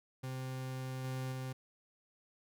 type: tone with level steps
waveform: 40% pulse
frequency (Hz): 130.1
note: C3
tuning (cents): -9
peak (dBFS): -38 / -36 / -38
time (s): 0.23-1.53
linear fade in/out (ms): 10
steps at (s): 1.04 / 1.32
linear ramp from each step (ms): 2
effects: none